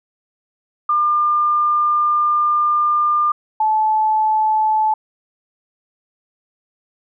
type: tone pair in turn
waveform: sine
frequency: 1200 / 866.7 Hz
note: D6 / A5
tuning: +37 / -26 cents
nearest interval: tritone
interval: 563 cents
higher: first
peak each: -13 dBFS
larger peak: neither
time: 0.89-3.32 / 3.6-4.94 s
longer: first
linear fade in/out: 5 ms
effects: none